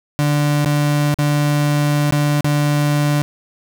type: tone with dropouts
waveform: 35% pulse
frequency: 146.83 Hz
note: D3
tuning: in tune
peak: -12 dBFS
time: 0.19-3.22 s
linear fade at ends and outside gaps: 0 ms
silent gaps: 0.647-0.659 / 1.143-1.187 / 2.11-2.124 / 2.408-2.445 s
effects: none